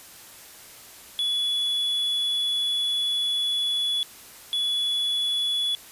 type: tone pair in turn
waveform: triangle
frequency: 3411 / 3411 Hz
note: G#7 / G#7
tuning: +46 / +46 cents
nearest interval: unison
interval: 0 cents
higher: neither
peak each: -21 dBFS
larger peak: neither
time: 1.19-4.03 / 4.53-5.75 s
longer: first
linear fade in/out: 0 ms
effects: white hiss -46 dBFS RMS until 5.91 s + resampled to 32000 Hz